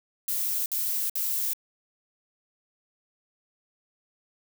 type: noise bursts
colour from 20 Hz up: violet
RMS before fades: -28 dBFS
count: 3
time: 0.28-1.534 s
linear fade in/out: 2 ms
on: 380 ms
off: 57 ms
effects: none